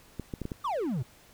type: clicks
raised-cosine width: 3 ms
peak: -21 dBFS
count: 5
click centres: 0.197 / 0.338 / 0.417 / 0.454 / 0.518 s
type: exponential sweep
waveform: triangle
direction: down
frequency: 1255 to 110 Hz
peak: -26 dBFS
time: 0.64-1.03 s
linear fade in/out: 10 ms
effects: pink hiss -57 dBFS RMS until 1.33 s